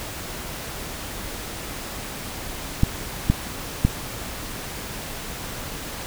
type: clicks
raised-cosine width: 5 ms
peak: -3 dBFS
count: 3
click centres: 2.834 / 3.3 / 3.85 s
effects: pink hiss -33 dBFS RMS until 6.06 s